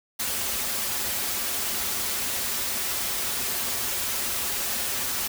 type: noise with comb filter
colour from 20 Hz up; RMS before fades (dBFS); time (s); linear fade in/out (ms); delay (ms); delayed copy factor
white; -28; 0.19-5.28; 10; 6.5; -0.55
effects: none